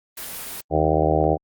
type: noise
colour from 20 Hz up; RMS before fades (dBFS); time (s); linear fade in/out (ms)
white; -33; 0.17-0.61; 5
type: harmonic tone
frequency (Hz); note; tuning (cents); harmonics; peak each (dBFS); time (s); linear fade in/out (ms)
77.78; D#2; 0; 1 / 2 / 4 / 5 / 6 / 7 / 8 / 9 / 10; -25 / -25 / -25 / -25 / -25 / -25 / -25 / -25 / -25; 0.7-1.38; 50
effects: Opus 32 kbps